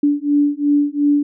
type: beating tone pair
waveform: sine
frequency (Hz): 288.6 / 291.4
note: D4 / D4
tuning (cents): -30 / -13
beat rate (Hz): 2.8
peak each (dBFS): -16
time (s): 0.03-1.23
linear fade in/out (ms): 5
effects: none